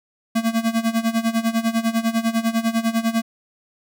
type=tone with tremolo; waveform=square; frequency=227 Hz; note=A#3; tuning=46 cents flat; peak=-16 dBFS; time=0.35-3.22 s; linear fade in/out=10 ms; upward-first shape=sine; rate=10 Hz; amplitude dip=85%; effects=none

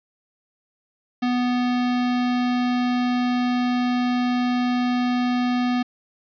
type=tone; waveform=square; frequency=246.9 Hz; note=B3; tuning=in tune; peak=-20 dBFS; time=1.22-5.83 s; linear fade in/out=10 ms; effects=resampled to 11025 Hz + 9-bit

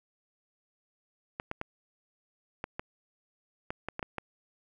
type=clicks; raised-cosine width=0.5 ms; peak=-19 dBFS; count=10; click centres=1.399 / 1.514 / 1.614 / 2.641 / 2.795 / 3.705 / 3.886 / 3.994 / 4.028 / 4.183 s; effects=10-bit

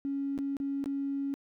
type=tone with dropouts; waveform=triangle; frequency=277.7 Hz; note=C#4; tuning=3 cents sharp; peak=-26 dBFS; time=0.05-1.34 s; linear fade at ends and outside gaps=0 ms; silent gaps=0.378-0.388 / 0.568-0.601 / 0.841-0.859 s; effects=tanh soft clip ceiling -28 dBFS

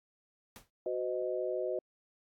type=noise with exponential decay; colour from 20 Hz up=pink; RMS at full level=-46 dBFS; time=0.56-0.7 s; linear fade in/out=0 ms; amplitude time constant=30 ms
type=chord; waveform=sine; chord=C diminished; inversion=second; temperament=equal with one note detuned; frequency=370 / 509.8 / 622.3 Hz; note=Gb4 / C5 / Eb5; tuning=0 / -45 / 0 cents; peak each=-36 dBFS; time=0.86-1.79 s; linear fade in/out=2 ms
effects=AAC 64 kbps

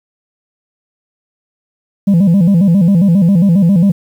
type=tone with vibrato; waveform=sine; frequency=183.1 Hz; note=F#3; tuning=18 cents flat; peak=-3 dBFS; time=2.07-3.92 s; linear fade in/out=10 ms; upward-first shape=square; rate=7.4 Hz; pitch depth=150 cents each way; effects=tanh soft clip ceiling -5 dBFS + 7-bit

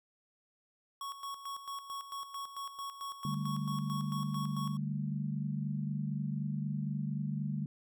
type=tone with tremolo; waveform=square; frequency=1108.7 Hz; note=C#6; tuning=in tune; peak=-39 dBFS; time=1.01-4.77 s; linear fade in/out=2 ms; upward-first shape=square; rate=4.5 Hz; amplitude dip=65%
type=chord; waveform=sine; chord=D suspended fourth; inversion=none; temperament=equal; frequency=146.83 / 196 / 220 Hz; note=D3 / G3 / A3; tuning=0 / 0 / 0 cents; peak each=-35 / -38 / -40 dBFS; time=3.25-7.66 s; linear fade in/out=2 ms
effects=none

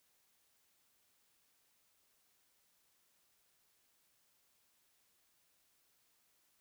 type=silence; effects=white hiss -75 dBFS RMS until 6.6 s

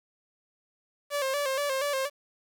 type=tone with vibrato; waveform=sawtooth; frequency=554 Hz; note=C#5; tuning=1 cent flat; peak=-23 dBFS; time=1.1-2.1 s; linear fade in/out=50 ms; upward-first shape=square; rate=4.2 Hz; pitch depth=70 cents each way; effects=9-bit

